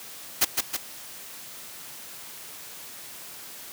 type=noise with echo; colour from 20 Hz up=white; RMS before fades=-19 dBFS; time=0.41-0.45 s; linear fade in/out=10 ms; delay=160 ms; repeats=2; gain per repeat=-4 dB; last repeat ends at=0.77 s; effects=white hiss -42 dBFS RMS until 3.72 s + high-pass 100 Hz 12 dB/octave